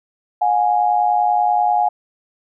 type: tone pair together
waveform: sine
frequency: 720.5 / 830.6 Hz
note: F#5 / G#5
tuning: -46 / 0 cents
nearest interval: major second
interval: 246 cents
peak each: -16 dBFS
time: 0.41-1.89 s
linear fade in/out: 10 ms
effects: none